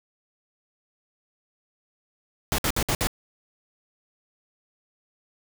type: noise bursts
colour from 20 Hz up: pink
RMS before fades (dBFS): -24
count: 5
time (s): 2.52-3.071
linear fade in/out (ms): 0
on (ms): 63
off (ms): 59
effects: none